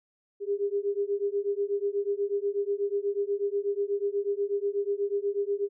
sine beating tone pair, 399.5 / 407.7 Hz, G4 / G#4, +33 / -32 cents, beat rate 8.2 Hz, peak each -29 dBFS, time 0.4-5.69 s, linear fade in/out 50 ms, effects none

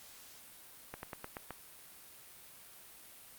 slowing click train, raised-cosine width 0.5 ms, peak -26 dBFS, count 6, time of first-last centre 0.94-1.507 s, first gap 91 ms, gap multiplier 1.11, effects white hiss -55 dBFS RMS until 3.38 s + Opus 48 kbps

